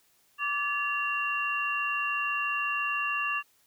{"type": "tone cluster", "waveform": "sine", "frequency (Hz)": [1165, 1714, 2757], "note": ["D6", "A6", "F7"], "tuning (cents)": [-14, -46, -23], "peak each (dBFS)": [-31, -34, -30], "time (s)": [0.38, 3.43], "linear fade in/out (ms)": 50, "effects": ["white hiss -66 dBFS RMS until 3.66 s"]}